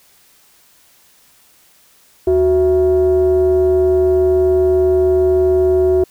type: tone with frequency modulation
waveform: sine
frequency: 370 Hz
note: F#4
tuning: in tune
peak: -9 dBFS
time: 2.27-6.04 s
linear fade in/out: 5 ms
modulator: 293 Hz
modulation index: 0.5
effects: tanh soft clip ceiling -5 dBFS + white hiss -51 dBFS RMS until 6.1 s